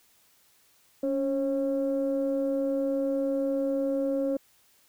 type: tone pair together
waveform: sine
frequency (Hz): 278.8 / 542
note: C#4 / C#5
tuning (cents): +10 / -39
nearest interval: octave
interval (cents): 1151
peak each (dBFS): -27 / -26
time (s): 1.03-4.37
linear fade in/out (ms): 5
effects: tanh soft clip ceiling -19 dBFS + white hiss -63 dBFS RMS until 4.88 s